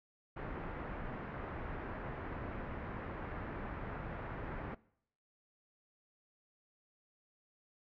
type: low-pass noise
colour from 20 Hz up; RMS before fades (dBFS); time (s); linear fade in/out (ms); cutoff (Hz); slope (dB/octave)
pink; -43; 0.36-4.75; 10; 1900; 24
effects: noise-tail reverb RT60 0.7 s tail -22 dB re dry